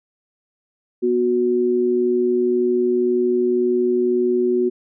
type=tone pair together; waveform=sine; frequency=244.5 / 366.4 Hz; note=B3 / F#4; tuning=-17 / -17 cents; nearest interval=perfect fifth; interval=700 cents; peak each=-22 / -16 dBFS; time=1.02-4.7 s; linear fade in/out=20 ms; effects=none